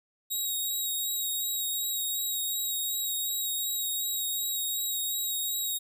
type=tone with vibrato; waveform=5% pulse; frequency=3795 Hz; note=A#7; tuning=30 cents sharp; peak=-22 dBFS; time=0.3-5.79 s; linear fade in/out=20 ms; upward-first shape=sine; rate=2.7 Hz; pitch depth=19 cents each way; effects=none